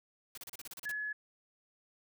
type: noise bursts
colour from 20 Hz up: white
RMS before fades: -46 dBFS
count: 10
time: 0.35-0.916 s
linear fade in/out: 2 ms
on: 26 ms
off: 34 ms
type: tone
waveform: sine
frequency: 1700 Hz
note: G#6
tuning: 40 cents sharp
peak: -35 dBFS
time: 0.85-1.13 s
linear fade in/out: 10 ms
effects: none

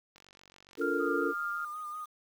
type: click train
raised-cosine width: 0.2 ms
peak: -38 dBFS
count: 32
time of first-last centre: 0.16-0.817 s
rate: 47.2 Hz
type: chord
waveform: sine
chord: Bb major seventh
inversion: first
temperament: equal with one note detuned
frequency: 287.8 / 349.2 / 440 / 466.2 Hz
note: D4 / F4 / A4 / Bb4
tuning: -35 / 0 / 0 / 0 cents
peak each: -34 dBFS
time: 0.77-1.34 s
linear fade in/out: 50 ms
type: tone with tremolo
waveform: sine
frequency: 1396.9 Hz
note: F6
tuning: in tune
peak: -32 dBFS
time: 0.81-1.65 s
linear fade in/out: 5 ms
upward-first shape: triangle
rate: 3.5 Hz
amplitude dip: 25%
type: tone with vibrato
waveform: sine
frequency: 1223 Hz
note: D#6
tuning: 30 cents flat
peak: -37 dBFS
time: 0.99-2.06 s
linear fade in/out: 20 ms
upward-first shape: sine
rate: 5.3 Hz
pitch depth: 33 cents each way
effects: 9-bit

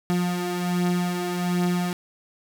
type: beating tone pair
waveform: 35% pulse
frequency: 176.6 / 177.9 Hz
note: F3 / F3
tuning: +20 / +32 cents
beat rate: 1.3 Hz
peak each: -27 / -22 dBFS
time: 0.1-1.93 s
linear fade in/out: 0 ms
effects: none

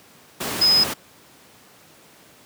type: tone in noise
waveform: sine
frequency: 5060 Hz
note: D#8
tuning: 28 cents sharp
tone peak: -13 dBFS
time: 0.61-0.84 s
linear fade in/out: 10 ms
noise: pink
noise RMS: -26 dBFS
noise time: 0.4-0.94 s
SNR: +10 dB
effects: pink hiss -50 dBFS RMS until 2.45 s + high-pass 150 Hz 12 dB/octave

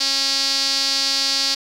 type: tone with band-pass filter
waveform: sawtooth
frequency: 273 Hz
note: C#4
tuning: 26 cents flat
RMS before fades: -20 dBFS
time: 0-1.55 s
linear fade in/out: 10 ms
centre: 4700 Hz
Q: 5.2
effects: 7-bit

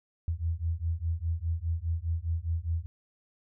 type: beating tone pair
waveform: sine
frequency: 80.7 / 85.6 Hz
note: E2 / F2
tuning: -36 / -34 cents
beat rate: 4.9 Hz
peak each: -31 dBFS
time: 0.28-2.86 s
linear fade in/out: 0 ms
effects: none

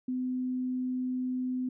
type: tone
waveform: sine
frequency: 254 Hz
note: B3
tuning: 49 cents sharp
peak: -29 dBFS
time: 0.08-1.69 s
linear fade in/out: 5 ms
effects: none

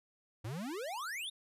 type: exponential sweep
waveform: square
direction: up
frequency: 99.3 to 3791 Hz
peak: -39 dBFS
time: 0.44-1.3 s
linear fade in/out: 10 ms
effects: resampled to 32000 Hz

